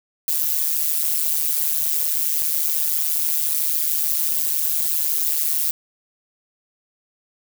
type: noise with amplitude modulation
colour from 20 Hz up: violet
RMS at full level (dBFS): -17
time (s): 0.28-5.71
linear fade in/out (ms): 2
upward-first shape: sine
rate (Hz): 154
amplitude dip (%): 95
effects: none